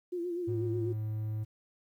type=tone with vibrato; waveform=sine; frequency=349.2 Hz; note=F4; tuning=in tune; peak=-32 dBFS; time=0.12-0.93 s; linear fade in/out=10 ms; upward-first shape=sine; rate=8.1 Hz; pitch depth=57 cents each way
type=tone; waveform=triangle; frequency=108.2 Hz; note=A2; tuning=29 cents flat; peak=-30 dBFS; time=0.47-1.45 s; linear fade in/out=20 ms
effects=11-bit